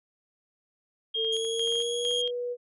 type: tone with tremolo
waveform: sine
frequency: 3230 Hz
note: G#7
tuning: 49 cents flat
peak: -27 dBFS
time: 1.14-2.31 s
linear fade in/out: 10 ms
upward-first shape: square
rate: 2.2 Hz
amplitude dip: 75%
type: tone with pitch glide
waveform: sine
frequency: 447.1 to 487.6 Hz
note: A4 to B4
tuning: +28 to -22 cents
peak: -29 dBFS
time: 1.15-2.57 s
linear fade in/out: 50 ms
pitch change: +150 cents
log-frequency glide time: 1.36-2.13 s
type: clicks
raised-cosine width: 0.3 ms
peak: -32 dBFS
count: 9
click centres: 1.247 / 1.449 / 1.595 / 1.675 / 1.723 / 1.755 / 1.803 / 2.053 / 2.111 s
type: tone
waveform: sawtooth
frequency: 3322 Hz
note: G#7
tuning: in tune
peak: -29 dBFS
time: 1.32-2.22 s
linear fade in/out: 10 ms
effects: resampled to 24000 Hz